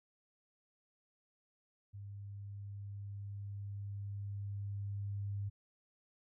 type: tone with level ramp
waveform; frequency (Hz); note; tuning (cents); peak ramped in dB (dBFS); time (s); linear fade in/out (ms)
sine; 100.6; G2; +45; -45 to -36; 1.93-5.5; 20
effects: none